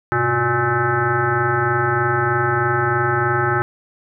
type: tone with frequency modulation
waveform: sine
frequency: 830.6 Hz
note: G#5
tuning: in tune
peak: -15 dBFS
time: 0.12-3.62 s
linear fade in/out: 0 ms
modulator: 234 Hz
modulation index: 3.5
effects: none